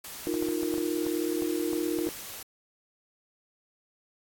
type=noise; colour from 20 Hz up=white; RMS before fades=-41 dBFS; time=0.04-2.43 s; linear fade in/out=5 ms
type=chord; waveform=sine; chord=Eb suspended second; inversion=none; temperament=just; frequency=311.1 / 350 / 466.7 Hz; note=Eb4 / F4 / Bb4; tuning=0 / +4 / +2 cents; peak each=-30 / -30 / -35 dBFS; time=0.27-2.09 s; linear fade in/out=0 ms
type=clicks; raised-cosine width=1 ms; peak=-26 dBFS; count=11; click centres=0.341 / 0.425 / 0.487 / 0.632 / 0.74 / 0.781 / 1.066 / 1.422 / 1.732 / 1.988 / 2.07 s
effects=AAC 64 kbps